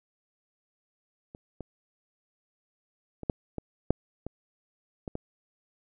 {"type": "clicks", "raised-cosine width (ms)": 2, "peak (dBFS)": [-30, -24, -25, -12, -20, -8, -22, -22, -20], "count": 9, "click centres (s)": [1.349, 1.607, 3.233, 3.298, 3.583, 3.906, 4.266, 5.078, 5.154], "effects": []}